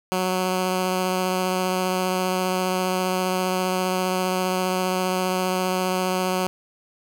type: tone with vibrato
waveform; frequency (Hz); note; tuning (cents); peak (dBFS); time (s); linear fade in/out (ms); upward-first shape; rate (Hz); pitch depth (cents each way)
10% pulse; 184.7; F#3; -3; -13; 0.12-6.47; 0; sine; 15; 10
effects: none